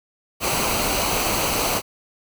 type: noise with comb filter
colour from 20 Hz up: pink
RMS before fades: -22 dBFS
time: 0.4-1.82 s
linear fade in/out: 50 ms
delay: 0.57 ms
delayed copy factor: -0.55
effects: none